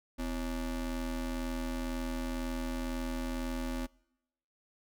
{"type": "ring-modulated tone", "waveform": "square", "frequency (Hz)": 148, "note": "D3", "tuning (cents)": 14, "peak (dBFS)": -31, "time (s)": [0.18, 3.87], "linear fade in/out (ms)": 20, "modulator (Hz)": 107, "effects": ["noise-tail reverb RT60 0.9 s tail -25 dB re dry"]}